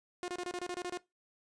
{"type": "tone bursts", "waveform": "sawtooth", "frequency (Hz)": 356.7, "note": "F4", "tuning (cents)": 37, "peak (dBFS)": -32, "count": 10, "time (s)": [0.23, 0.974], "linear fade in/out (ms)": 0, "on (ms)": 51, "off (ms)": 26, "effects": ["noise-tail reverb RT60 0.2 s tail -19 dB re dry", "resampled to 22050 Hz"]}